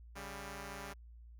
5% pulse tone pair together, 140.4 / 198.31 Hz, C#3 / G3, +22 / +20 cents, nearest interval tritone, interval 598 cents, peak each -37 / -35 dBFS, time 0.15-0.94 s, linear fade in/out 20 ms, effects added 58 Hz sine -52 dBFS peak until 1.39 s

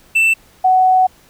triangle / sine tone pair in turn, 2665 / 745.5 Hz, E7 / F#5, +18 / +13 cents, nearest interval octave + minor seventh, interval 2205 cents, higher first, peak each -8 dBFS, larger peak neither, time 0.15-0.34 / 0.64-1.07 s, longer second, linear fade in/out 10 ms, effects pink hiss -49 dBFS RMS until 1.29 s

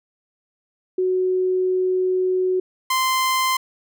sine / sawtooth tone pair in turn, 370 / 1039.9 Hz, F#4 / C6, 0 / -11 cents, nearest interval octave + tritone, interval 1789 cents, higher second, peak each -17 / -14 dBFS, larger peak second, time 0.98-2.6 / 2.9-3.57 s, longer first, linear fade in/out 5 ms, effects none

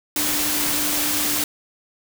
sine tone in noise, 296.9 Hz, D4, 19 cents sharp, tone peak -30 dBFS, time 0.16-1.44 s, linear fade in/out 2 ms, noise white, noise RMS -22 dBFS, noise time 0.16-1.44 s, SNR -11 dB, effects none

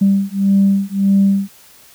sine beating tone pair, 196 / 197.7 Hz, G3 / G3, 0 / +15 cents, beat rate 1.7 Hz, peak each -13 dBFS, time 0.01-1.49 s, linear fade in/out 10 ms, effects tanh soft clip ceiling -4 dBFS + white hiss -45 dBFS RMS until 1.94 s

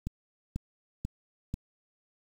click train, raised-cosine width 5 ms, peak -20 dBFS, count 4, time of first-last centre 0.07-1.541 s, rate 2.04 Hz, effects 8-bit

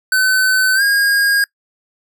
square tone with pitch glide, 1519 to 1628 Hz, F#6 to G#6, +45 to -35 cents, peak -12 dBFS, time 0.12-1.44 s, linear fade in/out 2 ms, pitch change +120 cents, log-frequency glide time 0.75-0.82 s, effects noise-tail reverb RT60 0.1 s tail -23 dB re dry

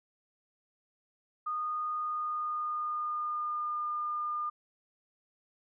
sine tone with pitch glide, 1230 to 1208.9 Hz, D#6 to D6, -20 to +50 cents, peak -31 dBFS, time 1.46-4.5 s, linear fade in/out 10 ms, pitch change -30 cents, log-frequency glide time 1.96-3.85 s, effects none

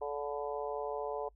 harmonic tone with a mistuned harmonic, 145 Hz, D3, 22 cents flat, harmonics 3 / 4 / 5 / 6 / 7, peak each -38 / -40 / -42 / -44 / -45 dBFS, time 0.01-1.29 s, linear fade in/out 10 ms, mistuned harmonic 7, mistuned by -23 cents, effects noise-tail reverb RT60 0.1 s tail -26 dB re dry + added 50 Hz sine -60 dBFS peak until 1.35 s

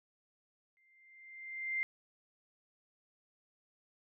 sine tone with exponential growth, 2093 Hz, C7, in tune, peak -30 dBFS, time 0.77-1.83 s, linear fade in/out 0 ms, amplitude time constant 230 ms, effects none

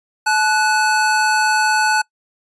square tone pair together, 862.2 / 1480 Hz, A5 / F#6, -35 / 0 cents, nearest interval major sixth, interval 935 cents, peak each -17 / -17 dBFS, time 0.26-2.02 s, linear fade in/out 10 ms, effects noise-tail reverb RT60 0.1 s tail -24 dB re dry + resampled to 22050 Hz

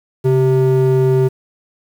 triangle ring-modulated tone, 261.2 Hz, C4, 3 cents flat, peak -5 dBFS, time 0.24-1.29 s, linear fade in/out 20 ms, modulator 126 Hz, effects 7-bit

